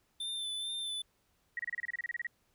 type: tone with vibrato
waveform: square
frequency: 3546 Hz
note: A7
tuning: 13 cents sharp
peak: -36 dBFS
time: 0.2-1.02 s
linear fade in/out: 5 ms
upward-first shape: sine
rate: 2.3 Hz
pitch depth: 28 cents each way
type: tone bursts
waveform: sine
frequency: 1903 Hz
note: A#6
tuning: 35 cents sharp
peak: -33 dBFS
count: 14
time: 1.57-2.269 s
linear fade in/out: 2 ms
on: 23 ms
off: 29 ms
effects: pink hiss -74 dBFS RMS until 2.54 s